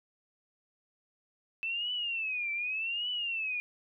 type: tone with vibrato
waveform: sine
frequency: 2637 Hz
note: E7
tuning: in tune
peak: -31 dBFS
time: 1.63-3.6 s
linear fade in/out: 0 ms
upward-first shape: triangle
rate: 0.85 Hz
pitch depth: 220 cents each way
effects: none